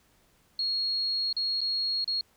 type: tone with dropouts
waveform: sine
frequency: 4300 Hz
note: C8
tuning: 47 cents sharp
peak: -26 dBFS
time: 0.59-2.21 s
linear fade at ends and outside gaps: 2 ms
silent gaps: 1.328-1.366 / 1.607-1.614 / 2.044-2.077 s
effects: pink hiss -65 dBFS RMS until 2.36 s